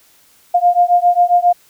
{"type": "beating tone pair", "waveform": "sine", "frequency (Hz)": [702, 709.4], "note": ["F5", "F5"], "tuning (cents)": [9, 27], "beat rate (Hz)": 7.4, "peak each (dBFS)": -12, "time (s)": [0.54, 1.53], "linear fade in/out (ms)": 10, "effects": ["white hiss -51 dBFS RMS until 1.69 s"]}